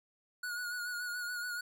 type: tone with vibrato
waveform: square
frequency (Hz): 1453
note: F#6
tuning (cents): -32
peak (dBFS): -37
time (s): 0.43-1.61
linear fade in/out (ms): 5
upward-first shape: sine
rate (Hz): 7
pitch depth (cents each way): 35
effects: none